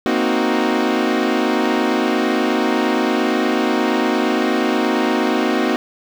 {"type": "chord", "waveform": "sawtooth", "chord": "C half-diminished seventh", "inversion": "third", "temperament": "equal", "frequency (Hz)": [233.1, 261.6, 311.1, 370], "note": ["Bb3", "C4", "Eb4", "Gb4"], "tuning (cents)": [0, 0, 0, 0], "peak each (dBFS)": -17, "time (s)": [0.06, 5.76], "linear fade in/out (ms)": 0, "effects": ["low-pass 4000 Hz 12 dB/octave", "7-bit"]}